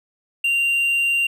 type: tone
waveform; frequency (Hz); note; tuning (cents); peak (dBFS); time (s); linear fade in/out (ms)
triangle; 2773; F7; -13; -15; 0.44-1.27; 5
effects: none